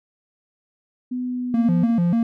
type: tone with pitch glide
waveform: sine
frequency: 250 to 244.9 Hz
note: B3 to B3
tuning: +21 to -14 cents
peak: -23 dBFS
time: 1.11-1.91 s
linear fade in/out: 10 ms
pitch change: -35 cents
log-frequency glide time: 1.25-1.76 s
type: tone with vibrato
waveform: triangle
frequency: 200 Hz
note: G3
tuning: 35 cents sharp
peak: -14 dBFS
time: 1.54-2.23 s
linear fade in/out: 2 ms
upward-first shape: square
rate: 3.4 Hz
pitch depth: 250 cents each way
effects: none